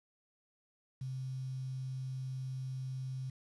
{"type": "tone with quantisation", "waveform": "sine", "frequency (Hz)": 130.81, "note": "C3", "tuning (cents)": 0, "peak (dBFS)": -37, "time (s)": [1.01, 3.3], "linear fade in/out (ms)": 5, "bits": 10, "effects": ["resampled to 24000 Hz"]}